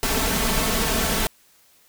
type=noise with comb filter; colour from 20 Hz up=pink; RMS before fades=-22 dBFS; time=0.03-1.27 s; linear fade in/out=0 ms; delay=4.5 ms; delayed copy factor=+0.65; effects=white hiss -57 dBFS RMS until 1.88 s